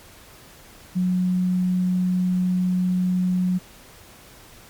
sine tone, 182.2 Hz, F#3, 26 cents flat, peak -18 dBFS, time 0.95-3.59 s, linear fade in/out 20 ms, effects pink hiss -47 dBFS RMS until 4.69 s + MP3 96 kbps

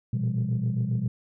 sine tone cluster, 116.6 / 124 / 171.3 / 199.2 Hz, A#2 / B2 / F3 / G3, +1 / +7 / -33 / +28 cents, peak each -29 / -25 / -32 / -30 dBFS, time 0.13-1.08 s, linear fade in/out 5 ms, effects tanh soft clip ceiling -18 dBFS

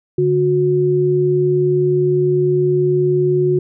sine tone pair together, 145.15 / 364.6 Hz, D3 / F#4, -20 / -25 cents, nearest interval octave + major third, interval 1595 cents, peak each -18 / -13 dBFS, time 0.18-3.59 s, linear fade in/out 5 ms, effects none

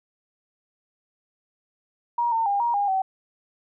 sine tone with pitch steps, 949 / 906 / 805 / 946 / 811 / 764 Hz, A#5 / A#5 / G5 / A#5 / G#5 / G5, +31 / -50 / +46 / +25 / -41 / -45 cents, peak -20 dBFS, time 2.18-3.02 s, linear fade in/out 5 ms, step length 140 ms, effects none

